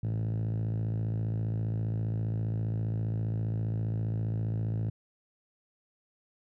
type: tone with band-pass filter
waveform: 5% pulse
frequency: 55 Hz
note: A1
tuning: in tune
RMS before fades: -31 dBFS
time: 0.03-4.9 s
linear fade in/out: 5 ms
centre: 120 Hz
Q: 5.5
effects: none